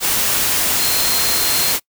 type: tone in noise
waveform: sine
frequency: 4186 Hz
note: C8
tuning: in tune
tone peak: -22 dBFS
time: 0.77-1.75 s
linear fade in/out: 50 ms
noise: white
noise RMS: -17 dBFS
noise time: 0-1.8 s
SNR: -8 dB
effects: noise-tail reverb RT60 0.1 s tail -25 dB re dry